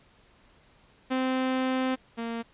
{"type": "tone pair in turn", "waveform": "sawtooth", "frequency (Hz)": [259.4, 231], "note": ["C4", "A#3"], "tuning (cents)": [-15, -16], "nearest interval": "major second", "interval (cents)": 201, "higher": "first", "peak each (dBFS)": [-21, -27], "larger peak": "first", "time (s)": [[1.1, 1.96], [2.17, 2.43]], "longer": "first", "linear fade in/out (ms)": 20, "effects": ["pink hiss -60 dBFS RMS until 2.53 s", "resampled to 8000 Hz"]}